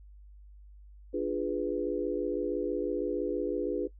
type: chord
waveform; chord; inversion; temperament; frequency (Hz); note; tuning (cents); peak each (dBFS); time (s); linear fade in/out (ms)
sine; D diminished seventh; none; equal with one note detuned; 293.7 / 349.2 / 415.3 / 495.3; D4 / F4 / Ab4 / Cb5; 0 / 0 / 0 / +5; -34; 1.13-3.88; 20
effects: noise-tail reverb RT60 0.1 s tail -19 dB re dry + added 50 Hz sine -49 dBFS peak until 3.99 s